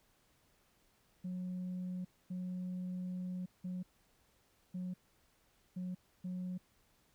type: tone bursts at uneven times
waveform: sine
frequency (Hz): 181.9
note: F#3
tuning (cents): -29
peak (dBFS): -36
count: 6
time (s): 1.24-2.05 / 2.3-3.46 / 3.64-3.83 / 4.74-4.94 / 5.76-5.95 / 6.24-6.58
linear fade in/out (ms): 10
effects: tanh soft clip ceiling -36 dBFS + pink hiss -72 dBFS RMS until 7.14 s